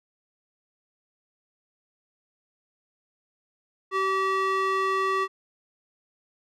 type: tone with band-pass filter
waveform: square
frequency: 384 Hz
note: G4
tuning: 36 cents flat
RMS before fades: -25 dBFS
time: 3.91-5.28 s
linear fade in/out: 50 ms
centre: 1300 Hz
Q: 1.5
effects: none